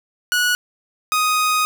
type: tone pair in turn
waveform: sawtooth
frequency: 1465 / 1248.2 Hz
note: F#6 / D#6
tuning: -18 / +5 cents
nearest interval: minor third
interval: 277 cents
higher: first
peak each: -12 dBFS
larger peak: neither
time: 0.32-0.55 / 1.12-1.65 s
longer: second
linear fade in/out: 0 ms
effects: none